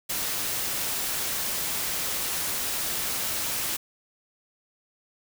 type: noise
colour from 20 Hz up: white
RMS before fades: -29 dBFS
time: 0.09-3.77 s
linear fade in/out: 10 ms
effects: none